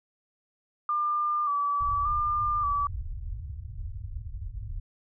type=tone with vibrato; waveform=sine; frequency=1174.7 Hz; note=D6; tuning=in tune; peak=-24 dBFS; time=0.89-2.87 s; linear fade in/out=2 ms; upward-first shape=square; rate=0.86 Hz; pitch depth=36 cents each way
type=low-pass noise; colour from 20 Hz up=pink; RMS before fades=-36 dBFS; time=1.8-4.8 s; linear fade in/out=10 ms; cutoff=110 Hz; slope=48 dB/octave
effects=none